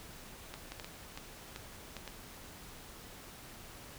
clicks, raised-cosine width 0.2 ms, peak -25 dBFS, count 8, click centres 0.54 / 0.72 / 0.798 / 0.845 / 1.175 / 1.561 / 1.967 / 2.077 s, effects pink hiss -51 dBFS RMS until 3.98 s

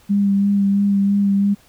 sine tone with vibrato, 199.8 Hz, G3, 33 cents sharp, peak -13 dBFS, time 0.09-1.55 s, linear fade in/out 20 ms, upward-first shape sine, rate 3 Hz, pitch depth 18 cents each way, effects pink hiss -52 dBFS RMS until 1.68 s

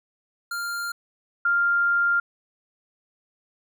square / sine tone pair in turn, 1396.9 / 1396.9 Hz, F6 / F6, 0 / 0 cents, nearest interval unison, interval 0 cents, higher neither, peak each -28 / -18 dBFS, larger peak second, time 0.51-0.92 / 1.45-2.2 s, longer second, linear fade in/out 5 ms, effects none

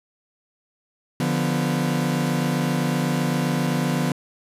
40% pulse chord, B diminished, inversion first, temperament equal, 146.83 / 174.61 / 246.9 Hz, D3 / F3 / B3, 0 / 0 / 0 cents, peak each -24 dBFS, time 1.2-4.12 s, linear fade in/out 2 ms, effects resampled to 32000 Hz

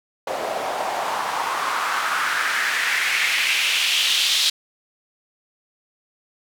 white noise with band-pass filter sweep, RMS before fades -22 dBFS, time 0.27-4.5 s, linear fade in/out 5 ms, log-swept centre 590 to 3800 Hz, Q 2.8, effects none

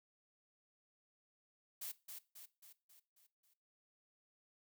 blue noise with echo, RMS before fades -45 dBFS, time 1.81-1.92 s, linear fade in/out 10 ms, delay 270 ms, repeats 6, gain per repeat -5 dB, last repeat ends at 3.54 s, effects noise-tail reverb RT60 0.3 s tail -18 dB re dry

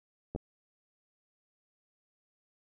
clicks, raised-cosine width 2 ms, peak -24 / -22 dBFS, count 2, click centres 0.35 / 0.361 s, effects none

